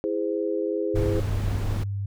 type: chord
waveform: sine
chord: E augmented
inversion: none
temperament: just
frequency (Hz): 329.6 / 412 / 515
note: E4 / G#4 / B#4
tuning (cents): 0 / -14 / -28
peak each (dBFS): -28 / -27 / -29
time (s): 0.04-1.2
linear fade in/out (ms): 0
type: tone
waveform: sine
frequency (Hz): 99.6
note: G2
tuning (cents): +28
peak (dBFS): -26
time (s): 0.94-2.06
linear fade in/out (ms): 5
type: noise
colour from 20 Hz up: brown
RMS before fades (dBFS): -28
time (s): 0.95-1.84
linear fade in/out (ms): 10
effects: none